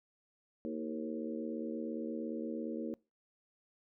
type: harmonic tone with a mistuned harmonic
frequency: 77.3 Hz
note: D#2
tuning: 11 cents flat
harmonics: 3 / 4 / 5 / 6 / 7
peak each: -40 / -41 / -46 / -44 / -46 dBFS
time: 0.65-2.94 s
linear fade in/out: 0 ms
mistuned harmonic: 4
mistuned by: +47 cents
effects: noise-tail reverb RT60 0.3 s tail -25 dB re dry